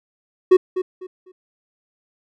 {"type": "tone with echo", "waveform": "triangle", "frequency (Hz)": 370, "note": "F#4", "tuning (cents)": 0, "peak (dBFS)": -5, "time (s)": [0.51, 0.57], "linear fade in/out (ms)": 10, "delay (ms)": 250, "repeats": 3, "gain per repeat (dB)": -12, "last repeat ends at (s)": 1.32, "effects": []}